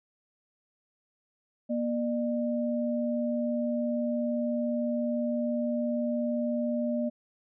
sine tone pair together, 238.5 / 601 Hz, A#3 / D5, +40 / +40 cents, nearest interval octave + major third, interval 1600 cents, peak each -28 / -31 dBFS, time 1.69-7.1 s, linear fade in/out 20 ms, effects none

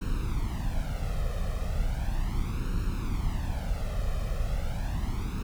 brown noise with flanger, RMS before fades -29 dBFS, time 0.01-5.43 s, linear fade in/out 10 ms, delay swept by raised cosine 0.73 to 1.63 ms, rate 0.36 Hz, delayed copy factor +0.75, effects none

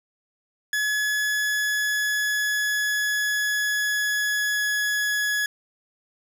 40% pulse tone with pitch glide, 1700 to 1686.3 Hz, G#6 to G#6, +40 to +26 cents, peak -21 dBFS, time 0.73-5.46 s, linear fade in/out 2 ms, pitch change -14 cents, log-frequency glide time 0.97-5.07 s, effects none

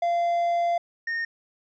triangle tone pair in turn, 689 / 1839.4 Hz, F5 / A#6, -24 / -24 cents, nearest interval octave + perfect fourth, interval 1700 cents, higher second, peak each -19 / -24 dBFS, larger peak first, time 0.02-0.78 / 1.07-1.25 s, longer first, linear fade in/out 5 ms, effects resampled to 16000 Hz

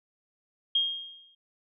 sine tone with exponential decay, 3236 Hz, G#7, 46 cents flat, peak -20 dBFS, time 0.75-1.35 s, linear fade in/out 5 ms, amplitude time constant 130 ms, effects none

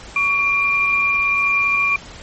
sine tone pair together, 1128 / 2390 Hz, C#6 / D7, +30 / +30 cents, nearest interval octave + minor second, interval 1300 cents, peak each -22 / -15 dBFS, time 0.16-1.96 s, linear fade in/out 2 ms, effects pink hiss -38 dBFS RMS until 2.22 s + MP3 32 kbps

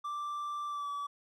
triangle tone with pitch glide, 1174.7 to 1147.9 Hz, D6 to D6, 0 to -40 cents, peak -33 dBFS, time 0.04-1.07 s, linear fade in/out 10 ms, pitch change -40 cents, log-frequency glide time 0.67-0.89 s, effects none

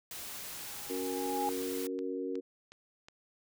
white noise, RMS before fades -43 dBFS, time 0.11-1.87 s, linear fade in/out 2 ms
sine tone with exponential growth, 824 Hz, G#5, 14 cents flat, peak -29 dBFS, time 0.47-1.49 s, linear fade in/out 0 ms, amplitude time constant 220 ms
sine chord, F# major, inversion second, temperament equal, 277.2 / 370 / 466.2 Hz, C#4 / F#4 / A#4, 0 / 0 / 0 cents, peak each -38 dBFS, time 0.89-2.41 s, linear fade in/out 20 ms
click train, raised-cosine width 0.2 ms, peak -33 dBFS, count 6, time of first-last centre 1.26-3.085 s, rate 2.74 Hz
effects none

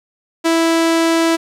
sawtooth tone, 329.6 Hz, E4, in tune, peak -8 dBFS, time 0.44-1.37 s, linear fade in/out 20 ms, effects low-pass 10000 Hz 12 dB/octave + 8-bit

